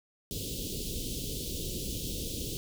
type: band-stop noise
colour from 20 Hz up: pink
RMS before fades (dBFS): -36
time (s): 0.31-2.57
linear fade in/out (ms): 0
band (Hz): 500 to 3000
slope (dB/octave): 48
effects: none